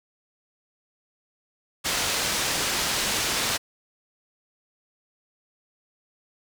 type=low-pass noise; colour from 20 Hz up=white; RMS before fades=-26 dBFS; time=1.84-3.58 s; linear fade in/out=20 ms; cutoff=6700 Hz; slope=12 dB/octave; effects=none